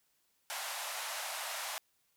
pink band-pass noise, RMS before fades -40 dBFS, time 0.5-1.78 s, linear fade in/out 0 ms, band 620 to 14000 Hz, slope 48 dB/octave, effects white hiss -75 dBFS RMS until 2.16 s

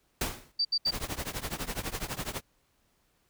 pink noise with exponential decay, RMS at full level -26 dBFS, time 0.21-0.52 s, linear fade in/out 5 ms, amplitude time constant 66 ms
sine tone bursts, 4649 Hz, D8, 18 cents flat, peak -24 dBFS, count 3, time 0.59-0.91 s, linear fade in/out 10 ms, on 60 ms, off 70 ms
pink noise with tremolo, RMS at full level -32 dBFS, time 0.85-2.42 s, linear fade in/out 50 ms, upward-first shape triangle, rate 12 Hz, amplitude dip 95%
effects pink hiss -71 dBFS RMS until 3.29 s

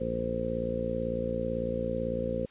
harmonic tone, 58 Hz, A#1, 8 cents flat, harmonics 1 / 2 / 3 / 4 / 5 / 6 / 7 / 8 / 9, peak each -40 / -40 / -38 / -36 / -44 / -43 / -44 / -37 / -32 dBFS, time 0-2.46 s, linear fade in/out 10 ms, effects white hiss -59 dBFS RMS until 2.5 s + resampled to 8000 Hz

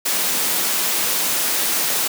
white high-pass noise, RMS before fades -20 dBFS, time 0.05-2.08 s, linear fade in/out 10 ms, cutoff 170 Hz, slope 24 dB/octave, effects none

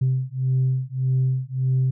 sine beating tone pair, 129.3 / 131 Hz, C3 / C3, -20 / +2 cents, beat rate 1.7 Hz, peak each -21 dBFS, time 0.01-1.91 s, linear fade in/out 10 ms, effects tanh soft clip ceiling -14 dBFS

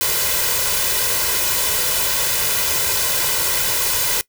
white noise with comb filter, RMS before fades -19 dBFS, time 0.01-4.21 s, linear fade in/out 0 ms, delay 2 ms, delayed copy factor +0.65, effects noise-tail reverb RT60 0.1 s tail -21 dB re dry

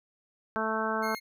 harmonic tone, 220 Hz, A3, in tune, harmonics 1 / 2 / 3 / 4 / 5 / 6 / 7, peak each -35 / -35 / -35 / -35 / -35 / -35 / -35 dBFS, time 0.56-1.15 s, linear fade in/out 0 ms
25% pulse tone, 2144 Hz, C7, 42 cents sharp, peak -35 dBFS, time 1.02-1.2 s, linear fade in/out 20 ms
effects none

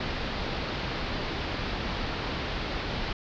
pink low-pass noise, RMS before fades -32 dBFS, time 0-3.13 s, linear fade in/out 5 ms, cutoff 4800 Hz, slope 48 dB/octave, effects none

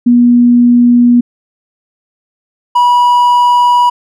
sine / triangle tone pair in turn, 241.6 / 973.4 Hz, B3 / B5, -38 / -25 cents, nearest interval 2 octaves, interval 2413 cents, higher second, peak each -3 dBFS, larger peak neither, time 0.06-1.21 / 2.75-3.9 s, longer neither, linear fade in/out 10 ms, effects none

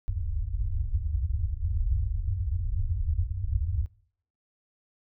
white low-pass noise, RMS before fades -28 dBFS, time 0.08-3.86 s, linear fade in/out 0 ms, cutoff 100 Hz, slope 96 dB/octave, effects noise-tail reverb RT60 0.6 s tail -22 dB re dry

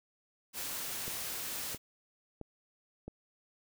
white noise, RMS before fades -39 dBFS, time 0.53-1.78 s, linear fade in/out 50 ms
click train, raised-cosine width 2 ms, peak -29 dBFS, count 4, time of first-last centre 1.08-3.08 s, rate 1.5 Hz
effects none

